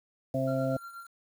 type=harmonic tone; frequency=132.6 Hz; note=C3; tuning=23 cents sharp; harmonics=1 / 2 / 4 / 5; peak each=-32 / -32 / -32 / -32 dBFS; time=0.34-0.77 s; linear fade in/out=5 ms
type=tone with tremolo; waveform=triangle; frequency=1378 Hz; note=F6; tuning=24 cents flat; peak=-38 dBFS; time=0.47-1.07 s; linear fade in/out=10 ms; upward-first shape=sine; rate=8.3 Hz; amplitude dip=55%
effects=9-bit